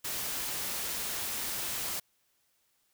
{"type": "noise", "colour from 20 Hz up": "white", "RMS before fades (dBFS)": -35, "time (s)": [0.04, 2], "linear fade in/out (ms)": 10, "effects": ["white hiss -73 dBFS RMS until 2.93 s"]}